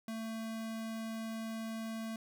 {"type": "tone", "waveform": "square", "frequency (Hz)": 223.6, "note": "A3", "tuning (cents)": 28, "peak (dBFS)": -39, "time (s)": [0.08, 2.16], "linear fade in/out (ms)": 2, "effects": []}